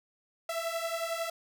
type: beating tone pair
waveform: sawtooth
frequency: 659.3 / 670.3 Hz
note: E5 / E5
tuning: 0 / +29 cents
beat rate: 11 Hz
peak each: -31 dBFS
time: 0.49-1.3 s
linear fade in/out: 5 ms
effects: none